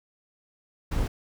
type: noise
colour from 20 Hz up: brown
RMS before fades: -26 dBFS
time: 0.91-1.08 s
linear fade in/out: 10 ms
effects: none